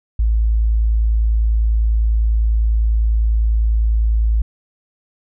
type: tone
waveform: sine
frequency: 55 Hz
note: A1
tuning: in tune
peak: -12 dBFS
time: 0.19-4.42 s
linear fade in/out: 5 ms
effects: none